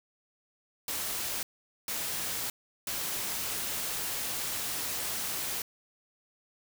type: noise bursts at uneven times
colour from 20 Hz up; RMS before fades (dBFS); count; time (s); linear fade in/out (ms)
white; -34; 3; 0.88-1.43 / 1.88-2.5 / 2.87-5.62; 2
effects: none